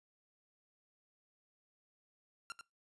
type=tone with echo; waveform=sawtooth; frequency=1376 Hz; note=F6; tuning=26 cents flat; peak=-38 dBFS; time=2.5-2.52 s; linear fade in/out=0 ms; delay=90 ms; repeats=1; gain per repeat=-6 dB; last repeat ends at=2.61 s; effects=noise-tail reverb RT60 0.2 s tail -21 dB re dry + resampled to 24000 Hz